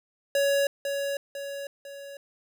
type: tone with echo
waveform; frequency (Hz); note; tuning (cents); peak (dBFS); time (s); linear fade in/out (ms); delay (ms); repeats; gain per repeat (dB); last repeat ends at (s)
square; 560; C#5; +18; -22; 0.35-0.67; 2; 500; 3; -6; 2.17
effects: none